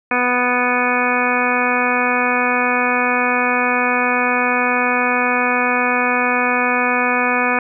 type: harmonic tone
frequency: 247.3 Hz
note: B3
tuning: 3 cents sharp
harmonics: 1 / 2 / 3 / 4 / 5 / 6 / 7 / 9 / 10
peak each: -23 / -23 / -23 / -23 / -23 / -23 / -23 / -23 / -23 dBFS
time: 0.11-7.59 s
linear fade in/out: 2 ms
effects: none